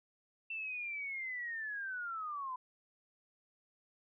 sine linear sweep, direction down, 2689 to 995 Hz, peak -38 dBFS, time 0.5-2.56 s, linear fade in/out 5 ms, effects none

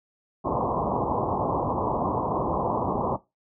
white low-pass noise, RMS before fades -26 dBFS, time 0.44-3.17 s, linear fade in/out 20 ms, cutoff 1100 Hz, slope 96 dB/octave, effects noise-tail reverb RT60 0.2 s tail -17 dB re dry + high-pass 60 Hz 12 dB/octave

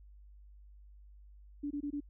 sine tone bursts, 289 Hz, D4, 28 cents flat, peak -34 dBFS, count 4, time 1.63-2.005 s, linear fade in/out 10 ms, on 78 ms, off 21 ms, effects added 50 Hz sine -53 dBFS peak until 2.09 s

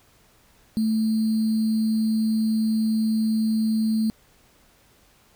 sine tone with sample-and-hold, 220 Hz, A3, in tune, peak -19 dBFS, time 0.77-4.1 s, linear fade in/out 0 ms, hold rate 4410 Hz, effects pink hiss -58 dBFS RMS until 5.35 s

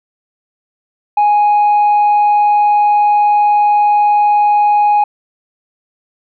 sine tone with tanh clipping, 830.6 Hz, G#5, in tune, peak -8 dBFS, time 1.17-5.04 s, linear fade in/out 5 ms, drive 1 dB, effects none

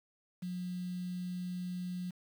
sine tone with quantisation, 180 Hz, F#3, 47 cents flat, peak -36 dBFS, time 0.42-2.11 s, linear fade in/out 10 ms, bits 9, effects none

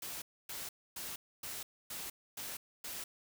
white noise bursts, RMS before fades -43 dBFS, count 7, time 0.02-3.04 s, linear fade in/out 5 ms, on 200 ms, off 270 ms, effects none

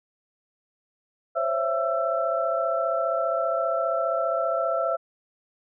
sine tone cluster, 527 / 562 / 666 / 1335 Hz, C5 / C#5 / E5 / E6, +12 / +24 / +18 / +22 cents, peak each -29 / -32 / -25 / -28 dBFS, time 1.35-4.97 s, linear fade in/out 20 ms, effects none

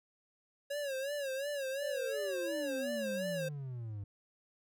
square tone with vibrato, 554.4 Hz, C#5, in tune, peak -36 dBFS, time 0.7-3.49 s, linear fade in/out 10 ms, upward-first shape sine, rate 2.8 Hz, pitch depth 100 cents each way
triangle exponential sweep, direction down, 562 to 98 Hz, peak -37 dBFS, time 1.82-4.04 s, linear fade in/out 5 ms
effects none

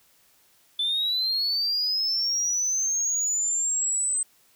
sine linear sweep, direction up, 3488 to 8200 Hz, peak -21 dBFS, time 0.79-4.23 s, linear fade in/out 5 ms, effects tanh soft clip ceiling -20 dBFS + white hiss -61 dBFS RMS until 4.55 s

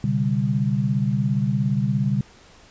sine tone cluster, 125.8 / 143 / 197.9 Hz, B2 / D3 / G3, +32 / -46 / +17 cents, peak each -23 dBFS, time 0.04-2.21 s, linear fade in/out 2 ms, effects pink hiss -50 dBFS RMS until 2.7 s + resampled to 16000 Hz

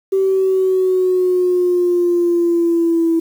sine linear sweep, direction down, 386.3 to 328.8 Hz, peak -11 dBFS, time 0.12-3.2 s, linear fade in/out 10 ms, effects tanh soft clip ceiling -7 dBFS + 7-bit

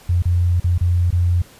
sine tone with dropouts, 87.8 Hz, F2, 10 cents sharp, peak -13 dBFS, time 0.09-1.42 s, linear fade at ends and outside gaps 5 ms, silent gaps 0.223-0.254 / 0.6-0.642 / 0.78-0.809 / 1.106-1.126 s, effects pink hiss -46 dBFS RMS until 1.59 s + resampled to 32000 Hz

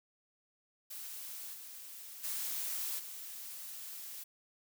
blue noise with level steps, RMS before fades -45 / -49 / -38 / -46 dBFS, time 0.9-4.24 s, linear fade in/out 10 ms, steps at 1.53 / 2.23 / 2.98 s, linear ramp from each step 20 ms, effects none

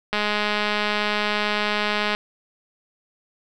click train, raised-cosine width 0.3 ms, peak -7 dBFS, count 423, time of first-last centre 0.13-2.149 s, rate 209 Hz, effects none

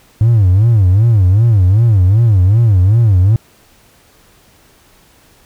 triangle tone with vibrato, 103.3 Hz, G#2, 9 cents flat, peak -3 dBFS, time 0.21-3.36 s, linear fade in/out 0 ms, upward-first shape sine, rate 2.6 Hz, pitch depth 240 cents each way, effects tanh soft clip ceiling -1 dBFS + pink hiss -48 dBFS RMS until 5.45 s

